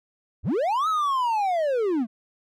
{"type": "linear two-way sweep", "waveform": "triangle", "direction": "up then down", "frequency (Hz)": [44.59, 1312, 208.6], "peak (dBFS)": -19, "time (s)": [0.43, 2.07], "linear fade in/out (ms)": 50, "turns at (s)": 0.88, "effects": []}